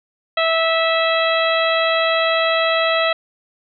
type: harmonic tone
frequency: 654 Hz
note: E5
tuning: 14 cents flat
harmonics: 1 / 2 / 3 / 4 / 5 / 6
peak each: -18 / -21 / -23 / -24 / -25 / -26 dBFS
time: 0.37-3.13 s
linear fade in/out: 5 ms
effects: none